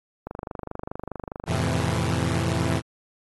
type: click train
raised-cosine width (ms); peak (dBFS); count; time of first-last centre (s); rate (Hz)
1; -18; 43; 0.27-1.964; 24.8
type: chord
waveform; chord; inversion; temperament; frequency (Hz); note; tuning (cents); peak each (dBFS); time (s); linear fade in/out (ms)
sawtooth; F major seventh; none; equal with one note detuned; 86.55 / 110 / 130.81 / 164.81; F2 / A2 / C3 / E3; -15 / 0 / 0 / 0; -24; 1.46-2.82; 50
effects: AAC 32 kbps